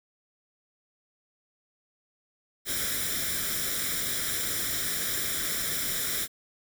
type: noise with comb filter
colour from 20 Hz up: white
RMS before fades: -30 dBFS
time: 2.65-6.28 s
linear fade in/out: 50 ms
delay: 0.55 ms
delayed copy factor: +0.75
effects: none